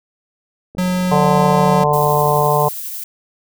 click train, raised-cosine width 2 ms, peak -22 dBFS, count 80, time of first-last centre 0.75-2.453 s, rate 46.4 Hz
square tone, 182.1 Hz, F#3, 27 cents flat, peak -16 dBFS, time 0.78-1.84 s, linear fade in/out 5 ms
harmonic tone, 148.1 Hz, D3, 15 cents sharp, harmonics 1 / 3 / 4 / 5 / 6 / 7, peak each -19 / -19 / -19 / -19 / -19 / -19 dBFS, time 1.11-2.69 s, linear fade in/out 10 ms
violet noise with tremolo, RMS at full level -26 dBFS, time 1.93-3.04 s, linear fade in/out 5 ms, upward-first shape triangle, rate 12 Hz, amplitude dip 25%
effects none

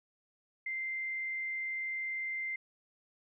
sine tone, 2087 Hz, C7, 5 cents flat, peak -34 dBFS, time 0.66-2.56 s, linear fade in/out 5 ms, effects none

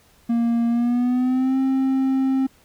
triangle tone with pitch glide, 233.7 to 265.4 Hz, A#3 to C4, +5 to +25 cents, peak -15 dBFS, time 0.29-2.47 s, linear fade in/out 10 ms, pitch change +220 cents, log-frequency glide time 0.68-1.58 s, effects pink hiss -56 dBFS RMS until 2.64 s

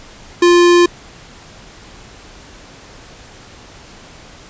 square tone, 349.2 Hz, F4, in tune, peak -7 dBFS, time 0.42-0.86 s, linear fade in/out 5 ms, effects pink hiss -39 dBFS RMS until 4.49 s + resampled to 16000 Hz

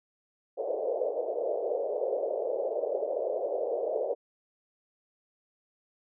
pink band-pass noise, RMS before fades -31 dBFS, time 0.57-4.15 s, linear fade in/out 20 ms, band 440 to 630 Hz, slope 48 dB/octave, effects none

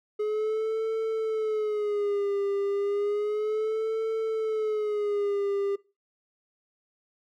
triangle tone with vibrato, 421.3 Hz, G#4, 25 cents sharp, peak -23 dBFS, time 0.19-5.76 s, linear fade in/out 10 ms, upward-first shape sine, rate 0.32 Hz, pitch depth 93 cents each way, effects noise-tail reverb RT60 0.3 s tail -21 dB re dry

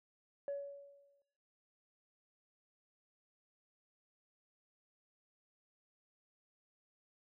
sine tone with exponential decay, 564 Hz, C#5, 30 cents sharp, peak -34 dBFS, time 0.48-1.22 s, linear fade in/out 1 ms, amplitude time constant 160 ms, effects noise-tail reverb RT60 1.0 s tail -24 dB re dry + tanh soft clip ceiling -34 dBFS

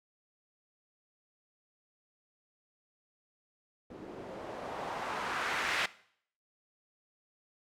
blue noise with low-pass filter sweep, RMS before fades -37 dBFS, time 3.9-5.86 s, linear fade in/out 5 ms, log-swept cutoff 330 to 2100 Hz, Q 1.3, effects noise-tail reverb RT60 0.6 s tail -19 dB re dry

